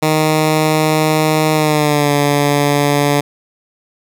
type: tone with pitch glide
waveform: 10% pulse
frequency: 155.56 to 144.31 Hz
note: D#3 to D3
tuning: 0 to -30 cents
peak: -3 dBFS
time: 0.02-3.21 s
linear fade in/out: 10 ms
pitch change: -130 cents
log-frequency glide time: 1.53-2.12 s
effects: none